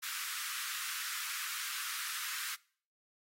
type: high-pass noise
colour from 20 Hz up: pink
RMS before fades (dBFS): -40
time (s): 0.02-2.56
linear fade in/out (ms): 20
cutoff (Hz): 1200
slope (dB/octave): 48
effects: noise-tail reverb RT60 0.5 s tail -23 dB re dry + AAC 48 kbps